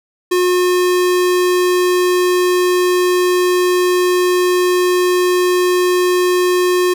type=tone; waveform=square; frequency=360 Hz; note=F#4; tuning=47 cents flat; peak=-12 dBFS; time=0.31-6.94 s; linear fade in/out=10 ms; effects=none